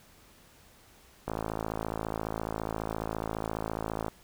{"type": "click train", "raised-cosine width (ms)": 1, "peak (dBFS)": -18, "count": 154, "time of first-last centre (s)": [1.28, 4.082], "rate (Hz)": 54.6, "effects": ["pink hiss -58 dBFS RMS until 4.23 s"]}